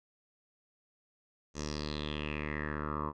10% pulse tone with low-pass filter sweep, 75 Hz, D2, 37 cents sharp, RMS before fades -37 dBFS, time 1.54-3.13 s, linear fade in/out 50 ms, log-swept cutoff 6500 to 1000 Hz, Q 5.6, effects none

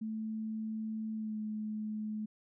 sine tone with pitch glide, 219 to 214.4 Hz, A3 to A3, -8 to -45 cents, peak -35 dBFS, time 0.01-2.26 s, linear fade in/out 10 ms, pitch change -37 cents, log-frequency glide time 1.14-1.38 s, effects none

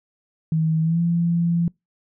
sine tone with pitch glide, 159.6 to 170.07 Hz, D#3 to F3, +44 to -46 cents, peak -17 dBFS, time 0.52-1.68 s, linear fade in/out 2 ms, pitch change +110 cents, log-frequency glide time 0.82-1 s, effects noise-tail reverb RT60 0.2 s tail -26 dB re dry

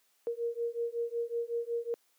sine beating tone pair, 466.2 / 471.6 Hz, A#4 / A#4, 0 / +20 cents, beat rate 5.4 Hz, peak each -34 / -34 dBFS, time 0.27-1.94 s, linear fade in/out 0 ms, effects white hiss -71 dBFS RMS until 2.18 s + high-pass 300 Hz 12 dB/octave

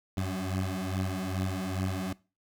20% pulse beating tone pair, 92.8 / 95.2 Hz, F#2 / F#2, +6 / +50 cents, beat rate 2.4 Hz, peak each -28 dBFS, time 0.17-2.13 s, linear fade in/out 5 ms, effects noise-tail reverb RT60 0.3 s tail -21 dB re dry

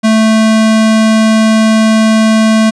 square tone, 220 Hz, A3, in tune, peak -6 dBFS, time 0.03-2.71 s, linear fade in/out 20 ms, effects resampled to 22050 Hz

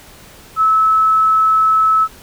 sine tone, 1300 Hz, E6, 24 cents flat, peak -9 dBFS, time 0.56-2.08 s, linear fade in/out 50 ms, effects pink hiss -41 dBFS RMS until 2.22 s

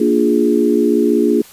sine chord, Bb dominant seventh, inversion none, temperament equal, 233.1 / 293.7 / 349.2 / 415.3 Hz, Bb3 / D4 / F4 / Ab4, 0 / 0 / 0 / 0 cents, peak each -16 dBFS, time 0-1.42 s, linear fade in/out 5 ms, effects white hiss -41 dBFS RMS until 1.52 s + resampled to 32000 Hz

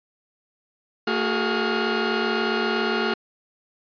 sawtooth tone cluster, 226.4 / 368.3 / 415.9 / 1415 Hz, A3 / F#4 / G#4 / F6, +50 / -8 / +2 / +22 cents, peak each -23 dBFS, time 1.07-3.14 s, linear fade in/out 5 ms, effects resampled to 11025 Hz

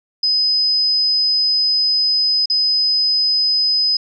sine tone with dropouts, 5030 Hz, D#8, 18 cents sharp, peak -13 dBFS, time 0.23-3.97 s, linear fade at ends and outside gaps 5 ms, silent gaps 2.458-2.499 s, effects none

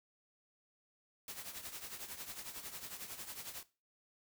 white noise with tremolo, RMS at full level -44 dBFS, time 1.28-3.63 s, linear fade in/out 2 ms, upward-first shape triangle, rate 11 Hz, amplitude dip 75%, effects noise-tail reverb RT60 0.3 s tail -17 dB re dry

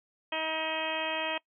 harmonic tone, 317.2 Hz, D#4, 33 cents sharp, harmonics 1 / 2 / 3 / 4 / 5 / 6 / 7 / 8 / 9 / 10, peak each -43 / -36 / -36 / -43 / -45 / -40 / -45 / -36 / -43 / -37 dBFS, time 0.32-1.38 s, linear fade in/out 5 ms, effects noise-tail reverb RT60 0.1 s tail -23 dB re dry

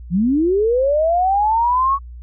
sine linear sweep, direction up, 160 to 1123 Hz, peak -13 dBFS, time 0.1-1.99 s, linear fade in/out 50 ms, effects added 60 Hz sine -32 dBFS peak until 2.22 s

